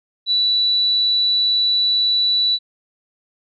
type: tone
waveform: sine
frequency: 3951 Hz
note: B7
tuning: in tune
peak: -14 dBFS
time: 0.26-2.59 s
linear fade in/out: 50 ms
effects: none